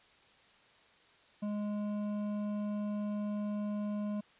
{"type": "tone with hard clipping", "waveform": "sine", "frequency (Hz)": 207.7, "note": "G#3", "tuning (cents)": 0, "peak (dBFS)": -35, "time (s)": [1.42, 4.21], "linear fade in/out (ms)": 10, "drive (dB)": 9, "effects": ["white hiss -63 dBFS RMS until 4.39 s", "resampled to 8000 Hz"]}